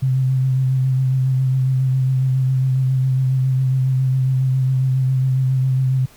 sine tone with vibrato, 130.81 Hz, C3, in tune, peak -14 dBFS, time 0.02-6.06 s, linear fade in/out 10 ms, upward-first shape sine, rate 7.3 Hz, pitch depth 24 cents each way, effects pink hiss -48 dBFS RMS until 6.16 s

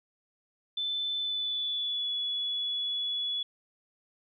sine tone with pitch glide, 3520 to 3402 Hz, A7 to G#7, 0 to +41 cents, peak -29 dBFS, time 0.77-3.43 s, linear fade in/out 5 ms, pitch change -59 cents, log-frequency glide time 1.18-2.12 s, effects none

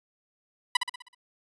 15% pulse tone with echo, 987.8 Hz, B5, in tune, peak -12 dBFS, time 0.75-0.77 s, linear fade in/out 5 ms, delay 63 ms, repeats 6, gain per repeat -6 dB, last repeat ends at 1.148 s, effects resampled to 22050 Hz

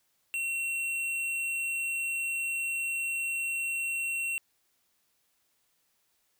sine tone with tanh clipping, 2725 Hz, F7, 43 cents flat, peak -31 dBFS, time 0.34-4.38 s, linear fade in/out 0 ms, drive 14 dB, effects white hiss -73 dBFS RMS until 6.39 s

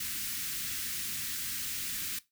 white band-stop noise, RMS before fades -36 dBFS, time 0-2.19 s, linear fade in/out 5 ms, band 290 to 1500 Hz, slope 24 dB/octave, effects noise-tail reverb RT60 0.2 s tail -18 dB re dry

